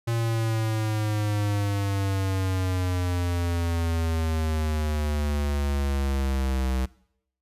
square exponential sweep, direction down, 116.54 to 63.9 Hz, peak -24 dBFS, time 0.07-6.86 s, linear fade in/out 10 ms, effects noise-tail reverb RT60 0.7 s tail -21 dB re dry + resampled to 32000 Hz

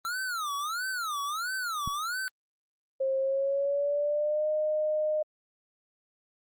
square tone with vibrato, 1318.5 Hz, E6, in tune, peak -31 dBFS, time 0.05-2.28 s, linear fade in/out 0 ms, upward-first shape sine, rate 1.5 Hz, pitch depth 270 cents each way
click, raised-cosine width 5 ms, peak -23 dBFS, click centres 1.876 s
sine tone with pitch glide, 534 to 613.4 Hz, C5 to D#5, +35 to -25 cents, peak -25 dBFS, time 3-5.23 s, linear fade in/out 10 ms, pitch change +240 cents, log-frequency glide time 3.19-4.48 s
effects Opus 32 kbps

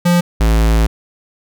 square tone pair in turn, 174.9 / 55.09 Hz, F3 / A1, +3 / +3 cents, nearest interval octave + minor sixth, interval 2000 cents, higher first, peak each -10 dBFS, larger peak neither, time 0.05-0.21 / 0.4-0.87 s, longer second, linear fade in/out 10 ms, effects none

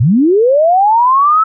sine linear sweep, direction up, 99.9 to 1318.5 Hz, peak -6 dBFS, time 0-1.44 s, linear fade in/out 10 ms, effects none

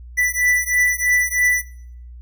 square beating tone pair, 1975.5 / 1978.6 Hz, B6 / B6, 0 / +3 cents, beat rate 3.1 Hz, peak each -20 / -20 dBFS, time 0.17-1.63 s, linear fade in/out 20 ms, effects noise-tail reverb RT60 0.6 s tail -18 dB re dry + added 60 Hz sine -35 dBFS peak until 2.21 s

